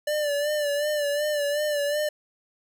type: tone with vibrato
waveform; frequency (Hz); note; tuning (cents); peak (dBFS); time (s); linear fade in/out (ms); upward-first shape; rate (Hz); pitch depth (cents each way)
square; 588; D5; +2; -24; 0.07-2.09; 5; sine; 2.7; 49
effects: none